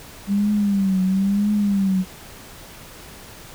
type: tone with vibrato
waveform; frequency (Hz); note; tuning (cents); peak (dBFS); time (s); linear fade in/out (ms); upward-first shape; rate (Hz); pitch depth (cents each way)
sine; 197.5; G3; +13; -16; 0.27-2.05; 50; triangle; 1; 110
effects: pink hiss -41 dBFS RMS until 3.54 s